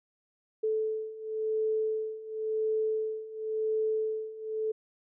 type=beating tone pair; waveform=sine; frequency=436 / 436.94 Hz; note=A4 / A4; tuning=-16 / -12 cents; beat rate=0.94 Hz; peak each=-33 / -30 dBFS; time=0.63-4.72 s; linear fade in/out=10 ms; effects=none